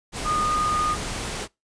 sine tone in noise, 1226 Hz, D#6, 26 cents flat, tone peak -21 dBFS, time 0.24-0.97 s, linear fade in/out 50 ms, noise pink, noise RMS -30 dBFS, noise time 0.12-1.48 s, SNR +6 dB, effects noise-tail reverb RT60 0.2 s tail -23 dB re dry + resampled to 22050 Hz

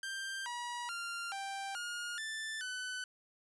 sawtooth tone with pitch steps, 1579 / 963 / 1391 / 786 / 1426 / 1765 / 1504 Hz, G6 / B5 / F6 / G5 / F6 / A6 / F#6, +12 / -44 / -7 / +4 / +36 / +5 / +28 cents, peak -35 dBFS, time 0.03-3.04 s, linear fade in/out 2 ms, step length 430 ms, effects resampled to 24000 Hz

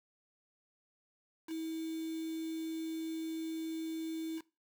sine tone with quantisation, 322.7 Hz, E4, 37 cents flat, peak -36 dBFS, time 1.47-4.42 s, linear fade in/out 50 ms, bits 8, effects noise-tail reverb RT60 0.3 s tail -21 dB re dry

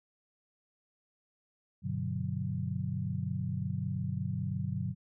sine chord, G major seventh, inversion none, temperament equal, 98 / 123.47 / 146.83 / 185 Hz, G2 / B2 / D3 / F#3, 0 / 0 / 0 / 0 cents, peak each -37 / -37 / -37 / -37 dBFS, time 1.82-4.95 s, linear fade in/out 50 ms, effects none

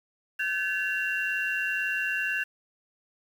sine tone cluster, 1532 / 1714 / 2748 Hz, G6 / A6 / F7, -40 / -46 / -29 cents, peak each -30 dBFS, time 0.39-2.44 s, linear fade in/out 10 ms, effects tanh soft clip ceiling -17 dBFS + 8-bit

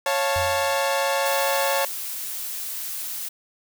sawtooth chord, Db augmented, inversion none, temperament equal with one note detuned, 551.8 / 698.5 / 880 Hz, Db5 / F5 / A5, -8 / 0 / 0 cents, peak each -19 / -25 / -22 dBFS, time 0.06-1.85 s, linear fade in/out 2 ms
sine tone with exponential decay, 88.6 Hz, F2, 25 cents sharp, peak -26 dBFS, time 0.36-0.92 s, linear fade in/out 0 ms, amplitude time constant 120 ms
blue noise, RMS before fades -31 dBFS, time 1.25-3.29 s, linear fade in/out 10 ms
effects none

